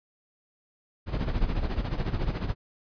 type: noise with tremolo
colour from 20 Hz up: brown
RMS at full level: -25 dBFS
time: 1.06-2.55 s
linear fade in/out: 50 ms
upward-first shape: sine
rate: 14 Hz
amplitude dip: 70%
effects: resampled to 11025 Hz